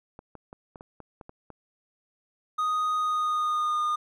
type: clicks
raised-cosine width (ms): 1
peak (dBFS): -29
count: 9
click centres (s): 0.191 / 0.353 / 0.529 / 0.758 / 0.809 / 1.003 / 1.212 / 1.294 / 1.503
type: tone with pitch glide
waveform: triangle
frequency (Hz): 1244.5 to 1219.6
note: D#6 to D#6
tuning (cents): 0 to -35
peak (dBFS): -22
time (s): 2.58-3.96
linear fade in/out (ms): 10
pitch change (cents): -35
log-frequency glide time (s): 2.97-3.82
effects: none